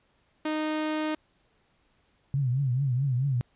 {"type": "tone", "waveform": "sawtooth", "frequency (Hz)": 308.9, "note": "D#4", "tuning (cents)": -12, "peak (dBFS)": -23, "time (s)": [0.45, 1.15], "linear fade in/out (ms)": 5}
{"type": "tone with vibrato", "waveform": "sine", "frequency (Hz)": 131.4, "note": "C3", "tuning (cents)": 8, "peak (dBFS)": -23, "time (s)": [2.34, 3.41], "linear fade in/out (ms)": 0, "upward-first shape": "triangle", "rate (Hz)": 4.6, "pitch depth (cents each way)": 170}
{"effects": ["pink hiss -68 dBFS RMS until 3.55 s", "resampled to 8000 Hz"]}